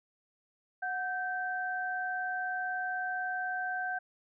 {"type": "tone pair together", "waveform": "sine", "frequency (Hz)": [734.3, 1556], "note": ["F#5", "G6"], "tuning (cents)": [-13, -13], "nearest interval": "octave + minor second", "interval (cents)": 1300, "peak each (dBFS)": [-35, -34], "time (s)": [0.82, 3.99], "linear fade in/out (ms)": 10, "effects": []}